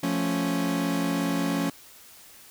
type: chord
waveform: 40% pulse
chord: F augmented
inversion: none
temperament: equal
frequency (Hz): 174.61 / 220 / 277.2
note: F3 / A3 / C#4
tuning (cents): 0 / 0 / 0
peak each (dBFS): -28 / -31 / -26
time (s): 0.03-1.7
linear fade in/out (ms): 5
effects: white hiss -50 dBFS RMS until 2.5 s